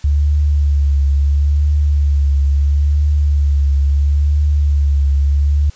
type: tone with vibrato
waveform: sine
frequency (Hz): 71.8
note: D2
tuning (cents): -39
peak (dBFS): -10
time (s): 0.04-5.7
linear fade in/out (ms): 5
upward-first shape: triangle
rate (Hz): 0.74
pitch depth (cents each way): 50
effects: white hiss -45 dBFS RMS until 5.75 s + resampled to 16000 Hz